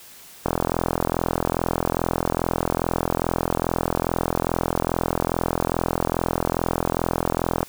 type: click train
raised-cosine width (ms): 1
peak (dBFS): -6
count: 305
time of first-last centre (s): 0.46-7.63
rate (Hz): 42.4
effects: white hiss -45 dBFS RMS until 7.68 s